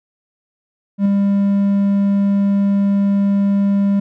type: tone with ADSR envelope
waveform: triangle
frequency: 199.5 Hz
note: G3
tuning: 31 cents sharp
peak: -7 dBFS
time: 0.98-4 s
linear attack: 75 ms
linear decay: 3 ms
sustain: -3 dB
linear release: 7 ms
effects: none